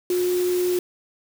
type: tone in noise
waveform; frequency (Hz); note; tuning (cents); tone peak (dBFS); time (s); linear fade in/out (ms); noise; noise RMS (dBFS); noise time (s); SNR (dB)
sine; 359.5; F#4; -50; -19; 0.1-0.79; 2; white; -34; 0.1-0.79; +12
effects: none